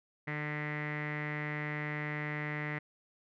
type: tone with low-pass filter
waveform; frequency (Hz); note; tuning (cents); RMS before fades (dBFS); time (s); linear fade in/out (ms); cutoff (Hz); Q
sawtooth; 150; D3; +37; -37; 0.27-2.79; 10; 2000; 9.5
effects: none